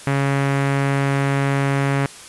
sawtooth tone with low-pass filter, 138.59 Hz, C#3, in tune, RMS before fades -19 dBFS, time 0.07-2.06 s, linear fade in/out 2 ms, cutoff 2100 Hz, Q 1.8, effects white hiss -39 dBFS RMS until 2.28 s + resampled to 24000 Hz

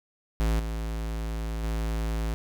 square tone with level steps, 55 Hz, A1, in tune, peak -23 / -30 / -27 dBFS, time 0.4-2.34 s, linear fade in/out 0 ms, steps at 0.59 / 1.63 s, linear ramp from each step 10 ms, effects 10-bit

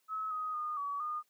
sine tone with pitch steps, 1288 / 1254 / 1224 / 1137 / 1222 Hz, E6 / D#6 / D#6 / C#6 / D#6, -41 / +13 / -29 / +44 / -32 cents, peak -34 dBFS, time 0.08-1.23 s, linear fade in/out 50 ms, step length 230 ms, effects white hiss -75 dBFS RMS until 1.29 s + high-pass 200 Hz 12 dB/octave

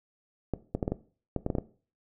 clicks, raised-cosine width 2 ms, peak -15 dBFS, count 10, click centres 0.537 / 0.75 / 0.828 / 0.879 / 0.92 / 1.363 / 1.464 / 1.502 / 1.552 / 1.584 s, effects noise-tail reverb RT60 0.4 s tail -17 dB re dry

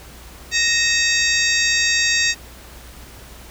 harmonic tone with a mistuned harmonic, 932.3 Hz, A#5, in tune, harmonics 2 / 3 / 4 / 5 / 6 / 7 / 8, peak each -20 / -22 / -23 / -24 / -25 / -25 / -26 dBFS, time 0.51-2.35 s, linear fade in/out 50 ms, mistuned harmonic 3, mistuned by -120 cents, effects added 60 Hz sine -41 dBFS peak until 3.5 s + pink hiss -42 dBFS RMS until 3.5 s

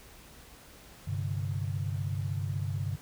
sine chord, G suspended fourth, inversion none, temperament equal, 98 / 130.81 / 146.83 Hz, G2 / C3 / D3, 0 / 0 / 0 cents, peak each -32 / -36 / -36 dBFS, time 1.07-2.96 s, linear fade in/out 10 ms, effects added 60 Hz sine -60 dBFS peak until 3.01 s + pink hiss -53 dBFS RMS until 3.01 s

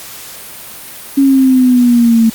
sine exponential sweep, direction down, 277.2 to 223.4 Hz, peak -5 dBFS, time 1.17-2.3 s, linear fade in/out 10 ms, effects white hiss -30 dBFS RMS until 2.34 s + Opus 48 kbps

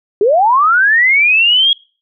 sine linear sweep, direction up, 381.4 to 3322 Hz, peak -7 dBFS, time 0.21-1.73 s, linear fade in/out 2 ms, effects noise-tail reverb RT60 0.4 s tail -26 dB re dry

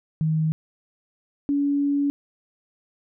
sine tone pair in turn, 157.6 / 284.2 Hz, D#3 / C#4, +23 / +43 cents, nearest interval minor seventh, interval 1020 cents, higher second, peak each -19 dBFS, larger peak neither, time 0.21-0.52 / 1.49-2.1 s, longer second, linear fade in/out 0 ms, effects none

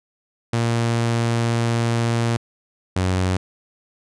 sawtooth tone pair in turn, 116.6 / 92.55 Hz, A#2 / F#2, +1 / +1 cents, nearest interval major third, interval 400 cents, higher first, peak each -14 dBFS, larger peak neither, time 0.53-2.37 / 2.96-3.37 s, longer first, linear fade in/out 5 ms, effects resampled to 22050 Hz

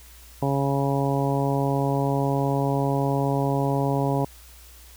harmonic tone, 138.59 Hz, C#3, in tune, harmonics 1 / 2 / 3 / 4 / 5 / 6 / 7, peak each -24 / -27 / -29 / -30 / -31 / -32 / -32 dBFS, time 0.42-4.25 s, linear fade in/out 5 ms, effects added 60 Hz sine -47 dBFS peak until 4.96 s + white hiss -50 dBFS RMS until 4.96 s

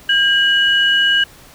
sine tone pair together, 1609 / 2929 Hz, G6 / F#7, +45 / -18 cents, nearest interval minor seventh, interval 1037 cents, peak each -13 dBFS, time 0.09-1.24 s, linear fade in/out 5 ms, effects tanh soft clip ceiling -3 dBFS + pink hiss -43 dBFS RMS until 1.54 s

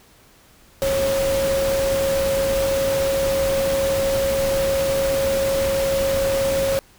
sine tone in noise, 545 Hz, C#5, 29 cents flat, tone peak -18 dBFS, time 0.82-6.79 s, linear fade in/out 0 ms, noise pink, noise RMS -27 dBFS, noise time 0.82-6.79 s, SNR +6 dB, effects pink hiss -52 dBFS RMS until 6.98 s

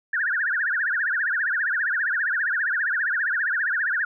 sine tone with vibrato, 1618 Hz, G#6, 46 cents flat, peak -21 dBFS, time 0.13-4.05 s, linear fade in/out 5 ms, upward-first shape triangle, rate 15 Hz, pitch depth 270 cents each way, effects none

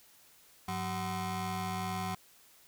25% pulse ring-modulated tone, 282.6 Hz, C#4, 34 cents sharp, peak -27 dBFS, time 0.68-2.15 s, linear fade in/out 5 ms, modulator 465 Hz, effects white hiss -61 dBFS RMS until 2.67 s

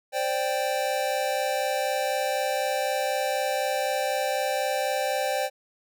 square chord, C suspended second, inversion none, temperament equal, 523.3 / 587.3 / 784 Hz, C5 / D5 / G5, 0 / 0 / 0 cents, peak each -30 / -30 / -29 dBFS, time 0.12-5.5 s, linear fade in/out 50 ms, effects none

